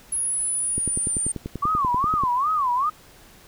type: exponential sweep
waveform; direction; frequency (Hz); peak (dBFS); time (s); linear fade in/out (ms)
sine; down; 10548 to 8900; -22; 0.12-1.32; 5
type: click train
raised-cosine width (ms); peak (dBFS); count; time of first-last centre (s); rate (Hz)
3; -16; 16; 0.78-2.236; 10.3
type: tone with vibrato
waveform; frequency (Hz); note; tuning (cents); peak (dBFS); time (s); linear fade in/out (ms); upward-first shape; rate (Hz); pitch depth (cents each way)
sine; 1108.7; C#6; 0; -19; 1.62-2.9; 10; sine; 2.5; 240
effects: pink hiss -50 dBFS RMS until 3.47 s